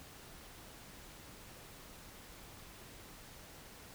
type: silence
effects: pink hiss -54 dBFS RMS until 3.94 s